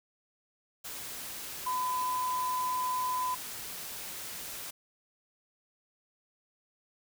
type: tone in noise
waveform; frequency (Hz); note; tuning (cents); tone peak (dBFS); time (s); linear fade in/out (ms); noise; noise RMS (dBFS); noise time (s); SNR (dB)
sine; 1007; B5; +33; -29; 1.66-3.35; 10; white; -41; 0.84-4.71; +9
effects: none